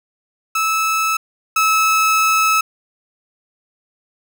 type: tone pair in turn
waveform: 30% pulse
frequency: 1305 / 1298.8 Hz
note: E6 / E6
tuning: -18 / -26 cents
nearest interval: unison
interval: 8 cents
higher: first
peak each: -13 / -10 dBFS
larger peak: second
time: 0.55-1.17 / 1.56-2.61 s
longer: second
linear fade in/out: 5 ms
effects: none